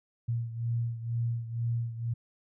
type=beating tone pair; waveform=sine; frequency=116.54 / 118.64 Hz; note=A#2 / A#2; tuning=0 / +31 cents; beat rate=2.1 Hz; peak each=-30 / -35 dBFS; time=0.28-2.14 s; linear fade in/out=10 ms; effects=none